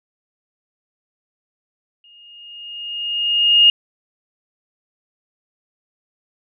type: tone with exponential growth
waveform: sine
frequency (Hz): 2846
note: F7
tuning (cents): +32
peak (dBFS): -6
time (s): 2.04-3.7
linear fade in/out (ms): 2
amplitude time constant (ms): 360
effects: none